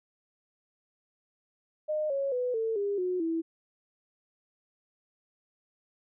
sine tone with pitch steps, 612 / 551.6 / 497.1 / 448 / 403.8 / 363.9 / 328 Hz, D#5 / C#5 / B4 / A4 / G#4 / F#4 / E4, -29 / -9 / +11 / +31 / -49 / -29 / -9 cents, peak -27 dBFS, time 1.88-3.42 s, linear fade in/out 20 ms, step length 220 ms, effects none

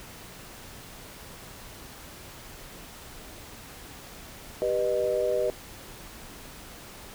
sine chord, G augmented, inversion none, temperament just, 392 / 490 / 612.5 Hz, G4 / B4 / D#5, 0 / -14 / -27 cents, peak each -30 / -27 / -27 dBFS, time 4.62-5.5 s, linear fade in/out 0 ms, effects pink hiss -45 dBFS RMS until 7.14 s

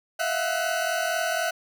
40% pulse tone cluster, 648 / 692 / 730 / 1498 Hz, E5 / F5 / F#5 / F#6, -30 / -16 / -24 / +21 cents, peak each -28 / -29 / -34 / -28 dBFS, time 0.19-1.51 s, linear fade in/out 10 ms, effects none

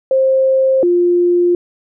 sine tone pair in turn, 529 / 351.3 Hz, C5 / F4, +19 / +10 cents, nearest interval perfect fifth, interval 709 cents, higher first, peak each -9 dBFS, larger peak neither, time 0.11-0.83 / 0.83-1.55 s, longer neither, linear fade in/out 2 ms, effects none

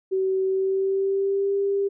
sine tone with pitch glide, 380.2 to 397.5 Hz, F#4 to G4, +47 to +24 cents, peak -20 dBFS, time 0.11-1.89 s, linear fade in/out 20 ms, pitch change +77 cents, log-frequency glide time 0.44-1.54 s, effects none

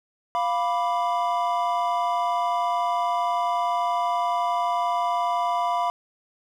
triangle chord, B diminished, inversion second, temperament equal, 698.5 / 987.8 / 1174.7 Hz, F5 / B5 / D6, 0 / 0 / 0 cents, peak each -23 / -23 / -28 dBFS, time 0.35-5.9 s, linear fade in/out 0 ms, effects none

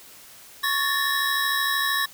square tone cluster, 1110 / 1733 / 1806 / 3859 Hz, C#6 / A6 / A6 / B7, +2 / -27 / +45 / -41 cents, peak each -28 dBFS, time 0.63-2.06 s, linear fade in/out 10 ms, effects white hiss -47 dBFS RMS until 2.13 s

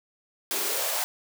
white noise with high-pass filter sweep, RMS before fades -28 dBFS, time 0.51-1.04 s, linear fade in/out 0 ms, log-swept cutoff 320 to 780 Hz, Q 3.3, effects none

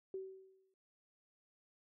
sine tone with exponential decay, 381.2 Hz, G4, 48 cents flat, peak -38 dBFS, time 0.14-0.74 s, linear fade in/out 2 ms, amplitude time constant 130 ms, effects noise-tail reverb RT60 0.2 s tail -19 dB re dry

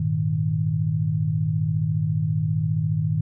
sine chord, Ab suspended second, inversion none, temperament equal with one note detuned, 101.81 / 116.54 / 155.56 Hz, Ab2 / Bb2 / Eb3, -34 / 0 / 0 cents, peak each -26 / -27 / -22 dBFS, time 0-3.21 s, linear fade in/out 5 ms, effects none

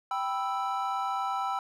triangle chord, E minor, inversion first, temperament equal, 784 / 987.8 / 1318.5 Hz, G5 / B5 / E6, 0 / 0 / 0 cents, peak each -30 / -32 / -31 dBFS, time 0.11-1.59 s, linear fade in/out 2 ms, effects none

